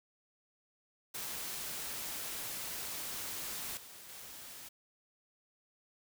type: noise with level steps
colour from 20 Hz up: white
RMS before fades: -41 / -52 / -49 dBFS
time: 1.14-4.69 s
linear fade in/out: 10 ms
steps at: 3.77 / 4.09 s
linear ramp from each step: 2 ms
effects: none